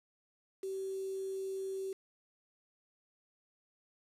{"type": "tone with quantisation", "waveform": "sine", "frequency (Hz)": 384.6, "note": "G4", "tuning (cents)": -33, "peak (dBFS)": -36, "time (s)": [0.63, 1.93], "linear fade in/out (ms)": 5, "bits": 9, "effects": ["resampled to 32000 Hz"]}